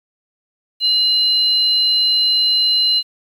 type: tone pair together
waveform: sine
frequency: 2877 / 4072 Hz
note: F#7 / C8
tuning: -49 / -48 cents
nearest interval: tritone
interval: 601 cents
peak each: -20 / -12 dBFS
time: 0.8-3.03 s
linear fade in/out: 50 ms
effects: tanh soft clip ceiling -6 dBFS + 8-bit